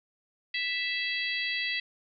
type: harmonic tone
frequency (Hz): 659.3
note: E5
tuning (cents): 0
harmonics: 3 / 4 / 5 / 6 / 7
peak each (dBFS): -32 / -34 / -36 / -38 / -39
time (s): 0.54-1.8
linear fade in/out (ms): 5
effects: none